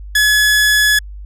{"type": "tone", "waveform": "sawtooth", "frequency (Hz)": 1700, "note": "G#6", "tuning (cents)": 40, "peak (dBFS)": -6, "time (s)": [0.15, 0.99], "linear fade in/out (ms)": 5, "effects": ["added 50 Hz sine -28 dBFS peak until 1.25 s", "resampled to 32000 Hz"]}